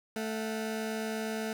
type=tone pair together; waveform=20% pulse; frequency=220 / 728.3 Hz; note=A3 / F#5; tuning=0 / -28 cents; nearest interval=octave + major sixth; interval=2072 cents; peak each=-28 / -38 dBFS; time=0.16-1.53 s; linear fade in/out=2 ms; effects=none